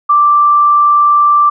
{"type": "tone", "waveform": "sine", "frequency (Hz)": 1174.7, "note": "D6", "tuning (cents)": 0, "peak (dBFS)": -5, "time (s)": [0.09, 1.5], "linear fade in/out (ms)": 10, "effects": []}